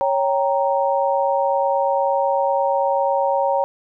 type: chord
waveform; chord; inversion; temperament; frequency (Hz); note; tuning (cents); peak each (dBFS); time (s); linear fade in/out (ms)
sine; G diminished; second; equal; 554.4 / 784 / 932.3; Db5 / G5 / Bb5; 0 / 0 / 0; -19 / -22 / -21; 0.01-3.64; 0
effects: none